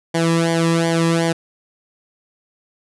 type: tone with flanger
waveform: sawtooth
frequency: 166.1 Hz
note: E3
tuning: 13 cents sharp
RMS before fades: -17 dBFS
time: 0.14-1.33 s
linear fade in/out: 10 ms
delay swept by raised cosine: 0.76 to 1.38 ms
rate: 2.7 Hz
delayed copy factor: -0.9
effects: resampled to 24000 Hz